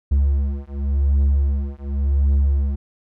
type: beating tone pair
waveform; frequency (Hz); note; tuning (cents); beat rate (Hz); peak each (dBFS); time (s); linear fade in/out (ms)
triangle; 69.3 / 70.2; C#2 / C#2; 0 / +22; 0.9; -17; 0.11-2.76; 10
effects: none